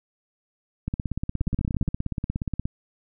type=two click trains; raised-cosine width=5 ms; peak=-13 / -14 dBFS; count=8 / 31; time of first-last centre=1.41-1.88 / 0.88-2.655 s; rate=14.9 / 16.9 Hz; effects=none